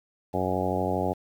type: harmonic tone with a mistuned harmonic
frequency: 92.5 Hz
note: F#2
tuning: in tune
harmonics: 1 / 2 / 3 / 4 / 5 / 6 / 7 / 8 / 9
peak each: -33 / -33 / -33 / -33 / -33 / -33 / -33 / -33 / -33 dBFS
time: 0.33-1.14 s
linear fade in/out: 20 ms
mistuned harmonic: 1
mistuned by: -18 cents
effects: 9-bit